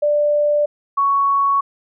sine tone pair in turn, 590 / 1113.8 Hz, D5 / C#6, +8 / +8 cents, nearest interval major seventh, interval 1100 cents, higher second, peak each -13 dBFS, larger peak neither, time 0.02-0.66 / 0.97-1.61 s, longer neither, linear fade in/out 10 ms, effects none

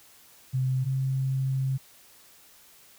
sine tone pair in turn, 130 / 133.12 Hz, C3 / C3, -11 / +30 cents, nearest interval unison, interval 41 cents, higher second, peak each -23 / -24 dBFS, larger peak first, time 0.53-0.85 / 0.85-1.78 s, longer second, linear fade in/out 20 ms, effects white hiss -55 dBFS RMS until 2.98 s

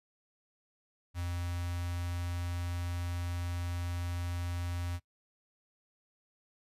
square tone with notch filter, 87.31 Hz, F2, in tune, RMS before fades -36 dBFS, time 1.14-5 s, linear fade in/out 50 ms, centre 390 Hz, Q 0.74, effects noise-tail reverb RT60 0.1 s tail -19 dB re dry + resampled to 32000 Hz

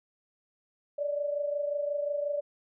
sine tone pair together, 578.4 / 604 Hz, D5 / D5, -27 / +48 cents, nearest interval minor second, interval 75 cents, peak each -29 / -36 dBFS, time 0.98-2.41 s, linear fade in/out 10 ms, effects none

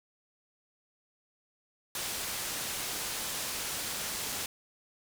white low-pass noise, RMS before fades -36 dBFS, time 1.95-4.46 s, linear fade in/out 2 ms, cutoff 11000 Hz, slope 12 dB/octave, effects none

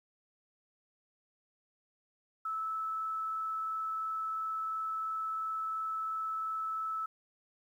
sine tone with frequency modulation, 1308 Hz, E6, 14 cents flat, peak -33 dBFS, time 2.45-7.06 s, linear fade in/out 5 ms, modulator 22.9 Hz, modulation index 0.28, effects 11-bit

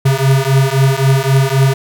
square beating tone pair, 133 / 136.8 Hz, C3 / C#3, +29 / -23 cents, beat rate 3.8 Hz, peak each -13 / -13 dBFS, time 0.05-1.74 s, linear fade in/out 10 ms, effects none

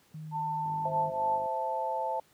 sine tone, 155.56 Hz, D#3, in tune, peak -38 dBFS, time 0.14-1.1 s, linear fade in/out 5 ms
sine tone with pitch glide, 893 to 881.2 Hz, A5 to A5, +25 to +2 cents, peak -30 dBFS, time 0.31-1.39 s, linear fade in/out 50 ms, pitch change -23 cents, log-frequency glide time 0.47-1.25 s
click train, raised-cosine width 3 ms, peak -38 dBFS, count 41, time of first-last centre 0.66-1.458 s, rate 50.1 Hz
sine chord, A minor, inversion first, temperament equal, 523.3 / 659.3 / 880 Hz, C5 / E5 / A5, 0 / 0 / 0 cents, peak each -36 / -36 / -31 dBFS, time 0.85-2.2 s, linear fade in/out 5 ms
effects pink hiss -64 dBFS RMS until 2.33 s + high-pass 100 Hz 12 dB/octave

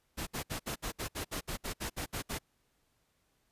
pink noise bursts, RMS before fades -37 dBFS, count 14, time 0.17-2.389 s, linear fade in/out 20 ms, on 100 ms, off 63 ms, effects pink hiss -75 dBFS RMS until 3.51 s + resampled to 32000 Hz

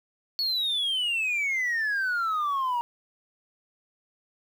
sine exponential sweep, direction down, 4435 to 938 Hz, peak -22 dBFS, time 0.39-2.81 s, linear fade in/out 0 ms, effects tanh soft clip ceiling -23 dBFS + 9-bit

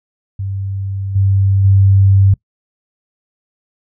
sine tone with level steps, 97.6 Hz, G2, 7 cents flat, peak -18 / -9 / -6 dBFS, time 0.39-2.34 s, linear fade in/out 5 ms, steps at 1.15 / 1.64 s, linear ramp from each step 10 ms, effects noise-tail reverb RT60 0.1 s tail -23 dB re dry

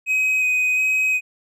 triangle tone with vibrato, 2518 Hz, D#7, 20 cents sharp, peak -15 dBFS, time 0.06-1.21 s, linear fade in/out 50 ms, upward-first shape square, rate 1.4 Hz, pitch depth 9 cents each way, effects none

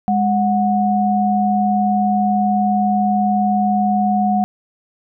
sine tone pair together, 205.7 / 733 Hz, G#3 / F#5, -16 / -16 cents, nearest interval octave + minor seventh, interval 2200 cents, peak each -16 dBFS, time 0.08-4.44 s, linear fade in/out 0 ms, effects none

